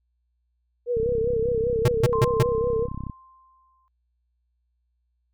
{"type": "tone with vibrato", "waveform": "sine", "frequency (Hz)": 466.2, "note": "A#4", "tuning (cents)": 0, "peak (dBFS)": -21, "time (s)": [0.86, 2.88], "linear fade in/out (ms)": 50, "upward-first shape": "sine", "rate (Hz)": 5.1, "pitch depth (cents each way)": 84}
{"type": "click train", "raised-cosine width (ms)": 5, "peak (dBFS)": -20, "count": 71, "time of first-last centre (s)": [0.97, 3.098], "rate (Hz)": 32.9}
{"type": "tone bursts", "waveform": "square", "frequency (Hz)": 123.47, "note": "B2", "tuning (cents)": 0, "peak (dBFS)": -16, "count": 4, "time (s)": [1.85, 2.428], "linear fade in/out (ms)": 5, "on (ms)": 32, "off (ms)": 150}
{"type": "tone with exponential decay", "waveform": "sine", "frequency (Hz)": 1047, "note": "C6", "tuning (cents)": 1, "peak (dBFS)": -24, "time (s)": [2.13, 3.88], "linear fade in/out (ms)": 0, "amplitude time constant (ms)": 380}
{"effects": ["added 60 Hz sine -69 dBFS peak until 5.33 s"]}